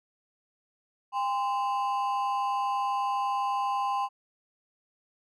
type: ring-modulated tone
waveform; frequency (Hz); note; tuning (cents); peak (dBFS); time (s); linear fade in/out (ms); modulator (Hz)
triangle; 919; A#5; -25; -21; 1.12-4.09; 50; 116
effects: none